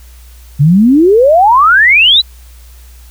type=exponential sweep; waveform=sine; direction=up; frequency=134.8 to 4080 Hz; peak=-3 dBFS; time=0.59-2.22 s; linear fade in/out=20 ms; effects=added 60 Hz sine -33 dBFS peak until 3.1 s + white hiss -44 dBFS RMS until 3.1 s